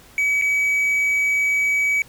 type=tone with dropouts; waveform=triangle; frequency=2277 Hz; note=C#7; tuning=46 cents sharp; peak=-15 dBFS; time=0.18-2.02 s; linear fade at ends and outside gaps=1 ms; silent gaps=0.414-0.421 s; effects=pink hiss -48 dBFS RMS until 2.08 s